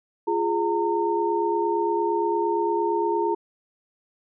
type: tone cluster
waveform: sine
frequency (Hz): 346.9 / 415.6 / 915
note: F4 / G#4 / A#5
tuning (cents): -12 / +1 / -32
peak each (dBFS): -25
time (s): 0.27-3.35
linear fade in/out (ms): 10
effects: none